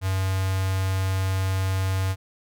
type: tone with notch filter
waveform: square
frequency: 95 Hz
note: F#2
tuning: 46 cents sharp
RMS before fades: -24 dBFS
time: 0.01-2.16 s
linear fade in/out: 50 ms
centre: 340 Hz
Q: 0.83
effects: none